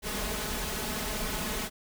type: noise with comb filter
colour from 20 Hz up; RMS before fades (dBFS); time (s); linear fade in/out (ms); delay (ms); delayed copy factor
pink; -33; 0.02-1.7; 50; 4.7; +0.7
effects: none